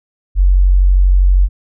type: tone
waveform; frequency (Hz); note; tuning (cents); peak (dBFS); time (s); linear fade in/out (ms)
sine; 46.25; F#1; 0; -6; 0.35-1.49; 50
effects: none